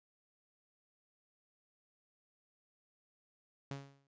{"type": "tone with exponential decay", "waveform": "sawtooth", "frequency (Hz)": 138.59, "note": "C#3", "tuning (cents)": 0, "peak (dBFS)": -34, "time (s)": [3.71, 4.07], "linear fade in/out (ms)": 2, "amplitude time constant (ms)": 77, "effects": ["resampled to 16000 Hz"]}